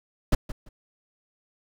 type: noise with echo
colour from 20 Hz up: brown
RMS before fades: -18 dBFS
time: 0.32-0.35 s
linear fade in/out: 5 ms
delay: 170 ms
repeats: 2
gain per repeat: -14 dB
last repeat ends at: 0.69 s
effects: none